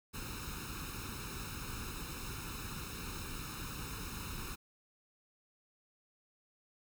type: noise with comb filter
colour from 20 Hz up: pink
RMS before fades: -43 dBFS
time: 0.13-4.56 s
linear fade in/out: 20 ms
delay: 0.76 ms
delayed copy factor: +0.8
effects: none